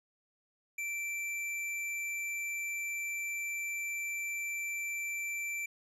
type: tone with hard clipping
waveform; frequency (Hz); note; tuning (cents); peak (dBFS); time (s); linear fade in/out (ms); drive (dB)
sine; 2341; D7; -6; -36; 0.78-5.66; 5; 13
effects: resampled to 32000 Hz